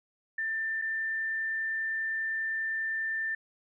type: tone with dropouts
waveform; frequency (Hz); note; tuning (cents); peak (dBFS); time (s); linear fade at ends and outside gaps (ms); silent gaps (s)
sine; 1785; A6; +24; -29; 0.38-3.35; 5; 0.816-0.82
effects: none